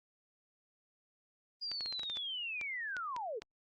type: linear sweep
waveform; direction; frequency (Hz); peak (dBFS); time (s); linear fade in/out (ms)
sine; down; 4891 to 382.7; -37; 1.61-3.4; 20
type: clicks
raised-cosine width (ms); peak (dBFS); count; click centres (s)
0.2; -27; 12; 1.716 / 1.808 / 1.86 / 1.926 / 1.995 / 2.033 / 2.099 / 2.171 / 2.613 / 2.967 / 3.164 / 3.42
effects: Opus 32 kbps